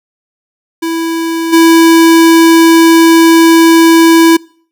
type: tone with level steps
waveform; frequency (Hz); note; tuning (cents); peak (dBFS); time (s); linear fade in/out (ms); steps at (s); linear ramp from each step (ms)
square; 329.6; E4; 0; -13 / -3; 0.82-4.37; 10; 1.52; 20
effects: noise-tail reverb RT60 0.5 s tail -25 dB re dry